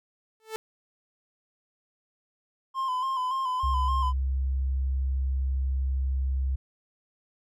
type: tone with exponential growth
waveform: sawtooth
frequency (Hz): 440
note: A4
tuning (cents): 0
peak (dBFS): -24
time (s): 0.4-0.56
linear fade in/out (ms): 0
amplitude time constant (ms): 33
type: tone with vibrato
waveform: triangle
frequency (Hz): 1036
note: C6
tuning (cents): -17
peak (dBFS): -24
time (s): 2.74-4.13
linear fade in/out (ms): 50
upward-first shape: square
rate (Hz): 3.5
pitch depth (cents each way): 42
type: tone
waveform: sine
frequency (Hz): 66.3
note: C2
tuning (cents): +23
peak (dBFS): -24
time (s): 3.63-6.56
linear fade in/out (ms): 10
effects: none